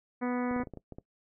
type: harmonic tone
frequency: 246.9 Hz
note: B3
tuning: in tune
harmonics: 1 / 2 / 3 / 4 / 5 / 6 / 7 / 8 / 9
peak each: -30 / -36 / -40 / -42 / -44 / -46 / -47 / -48 / -49 dBFS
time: 0.21-0.64 s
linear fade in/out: 20 ms
type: clicks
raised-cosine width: 2 ms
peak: -29 dBFS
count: 9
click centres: 0.512 / 0.563 / 0.601 / 0.635 / 0.672 / 0.737 / 0.773 / 0.923 / 0.985 s
effects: noise-tail reverb RT60 0.1 s tail -20 dB re dry